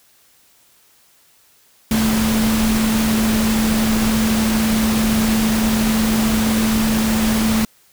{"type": "tone in noise", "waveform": "sine", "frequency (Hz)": 220, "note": "A3", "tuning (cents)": 0, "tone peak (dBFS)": -15, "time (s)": [1.91, 7.65], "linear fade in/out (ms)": 2, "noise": "pink", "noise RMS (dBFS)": -22, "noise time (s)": [1.91, 7.65], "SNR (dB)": 4, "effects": ["white hiss -54 dBFS RMS until 7.92 s"]}